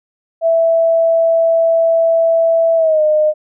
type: tone with pitch glide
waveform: sine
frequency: 660 to 612.3 Hz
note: E5 to D#5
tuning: +2 to -28 cents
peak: -9 dBFS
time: 0.41-3.34 s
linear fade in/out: 50 ms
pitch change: -130 cents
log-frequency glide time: 2.76-3.02 s
effects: none